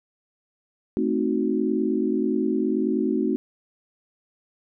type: chord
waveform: sine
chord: A diminished seventh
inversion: none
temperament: equal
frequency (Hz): 220 / 261.6 / 311.1 / 370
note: A3 / C4 / Eb4 / Gb4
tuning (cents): 0 / 0 / 0 / 0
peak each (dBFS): -26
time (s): 0.97-3.36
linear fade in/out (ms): 0
effects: none